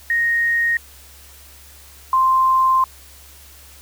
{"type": "tone pair in turn", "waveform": "sine", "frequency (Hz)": [1864.7, 1046.5], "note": ["A#6", "C6"], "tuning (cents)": [0, 0], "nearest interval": "minor seventh", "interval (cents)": 1000, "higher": "first", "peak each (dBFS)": [-15, -12], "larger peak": "second", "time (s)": [[0.1, 0.77], [2.13, 2.84]], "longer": "second", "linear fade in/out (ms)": 2, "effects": ["added 69 Hz sine -46 dBFS peak until 3.81 s", "white hiss -45 dBFS RMS until 3.81 s"]}